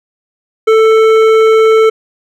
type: tone with hard clipping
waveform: sine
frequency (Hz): 441.9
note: A4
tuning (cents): +7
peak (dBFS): -6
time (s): 0.67-1.9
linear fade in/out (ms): 10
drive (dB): 11
effects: none